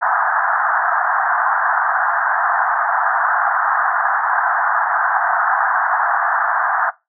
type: band-pass noise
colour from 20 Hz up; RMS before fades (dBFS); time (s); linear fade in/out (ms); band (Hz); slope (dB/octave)
white; -17; 0.01-6.91; 20; 690 to 1700; 96
effects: noise-tail reverb RT60 0.2 s tail -18 dB re dry